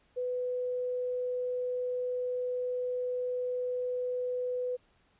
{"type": "tone", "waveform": "sine", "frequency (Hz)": 498.3, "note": "B4", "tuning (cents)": 15, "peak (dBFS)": -30, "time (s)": [0.16, 4.77], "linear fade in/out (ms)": 20, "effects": ["pink hiss -68 dBFS RMS until 5.19 s", "resampled to 8000 Hz"]}